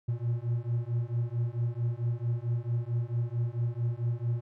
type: beating tone pair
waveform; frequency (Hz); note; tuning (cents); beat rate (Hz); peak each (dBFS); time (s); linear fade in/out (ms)
triangle; 116.54 / 121.04; A#2 / B2; 0 / -34; 4.5; -29; 0.08-4.41; 10
effects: none